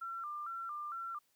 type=tone with vibrato; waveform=sine; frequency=1272 Hz; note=D#6; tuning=38 cents sharp; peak=-39 dBFS; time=0.01-1.19 s; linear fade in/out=10 ms; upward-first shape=square; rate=2.2 Hz; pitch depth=110 cents each way; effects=white hiss -75 dBFS RMS until 1.35 s